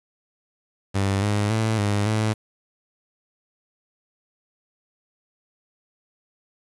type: tone with pitch steps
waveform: sawtooth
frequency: 98.2 / 103.6 / 110.7 / 102.5 / 108.6 Hz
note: G2 / G#2 / A2 / G#2 / A2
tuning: +4 / -4 / +11 / -22 / -22 cents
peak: -16 dBFS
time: 0.94-2.34 s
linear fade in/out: 20 ms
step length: 280 ms
effects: resampled to 24000 Hz + 7-bit